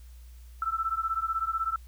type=beating tone pair; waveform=sine; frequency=1318.5 / 1334.5 Hz; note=E6 / E6; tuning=0 / +21 cents; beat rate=16 Hz; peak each=-30 dBFS; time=0.62-1.76 s; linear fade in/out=2 ms; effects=added 60 Hz sine -45 dBFS peak until 1.87 s + white hiss -62 dBFS RMS until 1.87 s